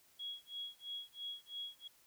sine tone with tremolo, 3322 Hz, G#7, in tune, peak -40 dBFS, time 0.19-1.88 s, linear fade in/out 10 ms, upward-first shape sine, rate 3 Hz, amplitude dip 100%, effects white hiss -68 dBFS RMS until 2.06 s

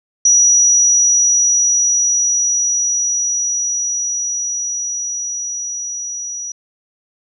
sine tone with level ramp, 5830 Hz, F#8, 26 cents flat, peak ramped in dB -7 to -23 dBFS, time 0.25-6.52 s, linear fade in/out 5 ms, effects none

